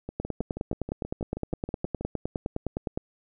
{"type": "two click trains", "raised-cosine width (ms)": 2, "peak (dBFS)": [-21, -15], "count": [13, 28], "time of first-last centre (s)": [[0.09, 2.01], [0.2, 2.975]], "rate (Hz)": [6.25, 9.73], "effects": []}